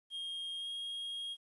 triangle tone with pitch glide, 3235 to 3263 Hz, G#7 to G#7, -46 to -31 cents, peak -37 dBFS, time 0.1-1.37 s, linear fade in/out 50 ms, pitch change +15 cents, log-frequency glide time 0.57-0.68 s, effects resampled to 24000 Hz + 12-bit

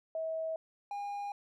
sine / triangle tone pair in turn, 644 / 811.4 Hz, E5 / G#5, -41 / -41 cents, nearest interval major third, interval 400 cents, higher second, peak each -33 / -34 dBFS, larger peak first, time 0.15-0.56 / 0.91-1.32 s, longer neither, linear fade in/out 2 ms, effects none

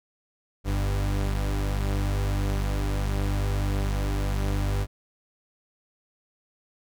45% pulse tone pair together, 49.69 / 98.6 Hz, G1 / G2, +24 / +11 cents, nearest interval octave, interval 1187 cents, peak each -25 / -29 dBFS, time 0.64-4.87 s, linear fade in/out 50 ms, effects none

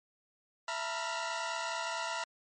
sawtooth tone cluster, 663 / 906 / 975 / 1391 Hz, E5 / A#5 / B5 / F6, +10 / -50 / -23 / -7 cents, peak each -37 / -37 / -35 / -36 dBFS, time 0.68-2.24 s, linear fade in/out 2 ms, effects MP3 32 kbps

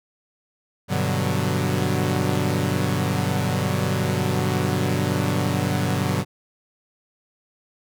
sawtooth chord, G major seventh, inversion none, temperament equal, 98 / 123.47 / 146.83 / 185 Hz, G2 / B2 / D3 / F#3, 0 / 0 / 0 / 0 cents, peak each -22 dBFS, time 0.88-6.25 s, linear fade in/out 50 ms, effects none

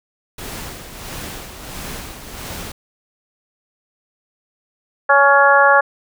pink noise with tremolo, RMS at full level -29 dBFS, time 0.38-2.72 s, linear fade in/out 5 ms, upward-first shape sine, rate 1.5 Hz, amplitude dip 55%
harmonic tone, 280 Hz, C#4, 18 cents sharp, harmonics 2 / 3 / 4 / 5 / 6, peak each -15 / -15 / -15 / -15 / -15 dBFS, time 5.09-5.81 s, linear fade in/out 10 ms
effects none

